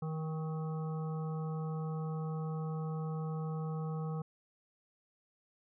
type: harmonic tone with a mistuned harmonic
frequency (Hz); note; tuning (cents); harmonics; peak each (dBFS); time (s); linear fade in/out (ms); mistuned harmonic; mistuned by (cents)
157.8; D#3; +25; 1 / 3 / 5 / 7 / 8; -35 / -45 / -49 / -52 / -53; 0.02-4.22; 5; 8; +19
effects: none